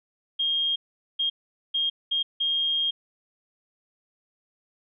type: tone bursts at uneven times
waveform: sine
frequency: 3231 Hz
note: G#7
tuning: 48 cents flat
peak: -22 dBFS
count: 5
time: 0.39-0.76 / 1.19-1.3 / 1.74-1.9 / 2.11-2.23 / 2.4-2.91 s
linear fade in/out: 10 ms
effects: none